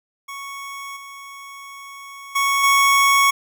25% pulse tone with level steps, 1108.7 Hz, C#6, in tune, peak -27 / -32 / -13 / -9 dBFS, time 0.28-3.31 s, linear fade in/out 10 ms, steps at 0.96 / 2.35 / 2.63 s, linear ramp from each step 10 ms, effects none

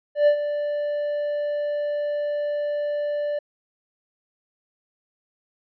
triangle tone with ADSR envelope, 587.3 Hz, D5, in tune, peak -10 dBFS, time 0.15-3.39 s, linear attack 120 ms, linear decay 86 ms, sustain -11 dB, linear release 6 ms, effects resampled to 11025 Hz

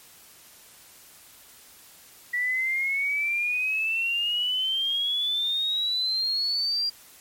sine exponential sweep, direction up, 1945 to 4792 Hz, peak -23 dBFS, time 2.33-6.9 s, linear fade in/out 10 ms, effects white hiss -51 dBFS RMS until 7.2 s + MP3 64 kbps

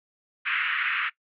pink band-pass noise, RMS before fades -27 dBFS, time 0.45-1.1 s, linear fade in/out 20 ms, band 1300 to 2800 Hz, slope 48 dB/octave, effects noise-tail reverb RT60 0.1 s tail -19 dB re dry

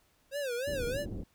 square tone with vibrato, 525 Hz, C5, 6 cents sharp, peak -33 dBFS, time 0.31-1.06 s, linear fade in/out 50 ms, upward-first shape sine, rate 3.2 Hz, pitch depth 180 cents each way
pink low-pass noise, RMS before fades -39 dBFS, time 0.67-1.24 s, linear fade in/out 10 ms, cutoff 460 Hz, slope 24 dB/octave
effects pink hiss -69 dBFS RMS until 1.34 s

